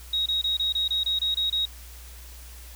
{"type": "tone bursts", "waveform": "sine", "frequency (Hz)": 3784, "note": "A#7", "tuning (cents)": 25, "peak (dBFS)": -22, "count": 10, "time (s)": [0.13, 1.655], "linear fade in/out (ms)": 5, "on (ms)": 130, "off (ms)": 25, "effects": ["added 60 Hz sine -42 dBFS peak until 2.75 s", "white hiss -48 dBFS RMS until 2.75 s"]}